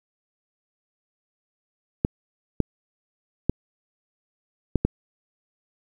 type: clicks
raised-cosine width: 3 ms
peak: -6 dBFS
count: 5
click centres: 2.049 / 2.603 / 3.496 / 4.757 / 4.85 s
effects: 8-bit